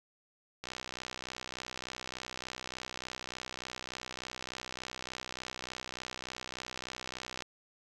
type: click train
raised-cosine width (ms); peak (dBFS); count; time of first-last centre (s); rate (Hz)
0.2; -22; 431; 0.64-7.422; 63.4
effects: none